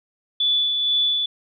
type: tone with tremolo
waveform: sine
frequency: 3462 Hz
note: A7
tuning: 29 cents flat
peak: -16 dBFS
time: 0.4-1.26 s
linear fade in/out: 5 ms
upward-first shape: sine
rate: 2.1 Hz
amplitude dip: 35%
effects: none